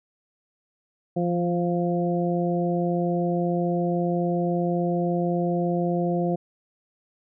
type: harmonic tone with a mistuned harmonic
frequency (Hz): 174.61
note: F3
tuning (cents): 0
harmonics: 1 / 2 / 3 / 4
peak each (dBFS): -24 / -27 / -29 / -30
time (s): 1.16-6.36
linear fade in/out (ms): 10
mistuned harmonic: 1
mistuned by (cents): -17
effects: none